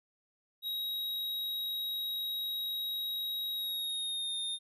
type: tone with pitch glide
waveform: square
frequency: 3814 to 3659 Hz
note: A#7 to A#7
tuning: +39 to -33 cents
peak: -34 dBFS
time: 0.62-4.59 s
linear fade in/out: 50 ms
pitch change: -72 cents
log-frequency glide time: 3.53-4.37 s
effects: none